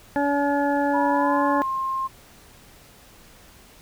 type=harmonic tone; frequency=284.8 Hz; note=C#4; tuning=47 cents sharp; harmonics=1 / 2 / 3 / 5 / 6; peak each=-23 / -25 / -24 / -35 / -31 dBFS; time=0.16-1.62 s; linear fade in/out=0 ms
type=tone with pitch glide; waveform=sine; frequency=968 to 1061.7 Hz; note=B5 to C6; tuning=-35 to +25 cents; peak=-23 dBFS; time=0.93-2.08 s; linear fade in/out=20 ms; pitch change=+160 cents; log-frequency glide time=1.09-1.48 s
effects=pink hiss -50 dBFS RMS until 3.81 s